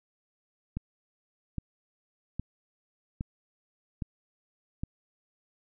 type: click train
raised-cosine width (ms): 5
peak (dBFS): -20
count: 6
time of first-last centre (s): 0.77-4.835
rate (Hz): 1.23
effects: none